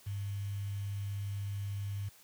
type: tone with quantisation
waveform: sine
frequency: 100 Hz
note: G2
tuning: 35 cents sharp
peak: -34 dBFS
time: 0.06-2.09 s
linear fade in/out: 10 ms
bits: 9
effects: white hiss -60 dBFS RMS until 2.23 s + high-pass 60 Hz 12 dB/octave